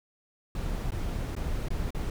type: noise with dropouts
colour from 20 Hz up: brown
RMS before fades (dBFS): -31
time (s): 0.55-2.1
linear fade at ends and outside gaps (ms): 2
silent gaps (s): 0.907-0.919 / 1.352-1.364 / 1.685-1.704 / 1.906-1.947
effects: none